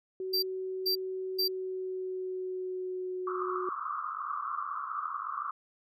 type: tone with pitch glide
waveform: sine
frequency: 375.5 to 367.1 Hz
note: F#4 to F#4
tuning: +26 to -14 cents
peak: -33 dBFS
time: 0.2-3.69 s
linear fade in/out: 2 ms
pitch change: -40 cents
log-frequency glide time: 1.32-3.38 s
type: tone bursts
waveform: square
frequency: 4699 Hz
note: D8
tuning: in tune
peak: -27 dBFS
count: 3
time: 0.33-1.481 s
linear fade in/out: 10 ms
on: 97 ms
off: 430 ms
type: band-pass noise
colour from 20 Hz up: white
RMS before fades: -36 dBFS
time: 3.27-5.51 s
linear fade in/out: 2 ms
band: 1100 to 1300 Hz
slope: 96 dB/octave
effects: none